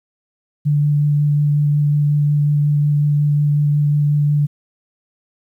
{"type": "tone with vibrato", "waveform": "sine", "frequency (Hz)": 146.83, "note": "D3", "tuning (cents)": 0, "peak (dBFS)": -12, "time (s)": [0.65, 4.47], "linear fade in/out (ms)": 20, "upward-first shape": "sine", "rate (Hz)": 5.5, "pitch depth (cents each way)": 10, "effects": ["9-bit"]}